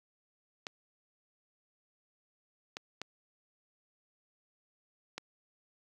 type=clicks; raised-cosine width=0.2 ms; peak=-21 dBFS; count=4; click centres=0.668 / 2.769 / 3.016 / 5.18 s; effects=high-pass 150 Hz 12 dB/octave + 10-bit